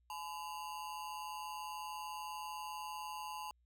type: ring-modulated tone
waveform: square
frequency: 933 Hz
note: A#5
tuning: 1 cent sharp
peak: -40 dBFS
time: 0.1-3.51 s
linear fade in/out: 0 ms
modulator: 80.1 Hz
effects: added 60 Hz sine -70 dBFS peak until 3.65 s